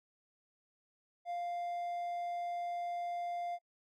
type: tone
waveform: triangle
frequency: 698.5 Hz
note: F5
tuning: in tune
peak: -34 dBFS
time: 1.25-3.59 s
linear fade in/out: 50 ms
effects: noise-tail reverb RT60 0.1 s tail -25 dB re dry